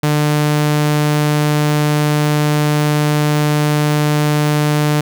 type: tone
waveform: sawtooth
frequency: 149.4 Hz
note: D3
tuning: 30 cents sharp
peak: -8 dBFS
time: 0.03-5.01 s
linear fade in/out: 5 ms
effects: none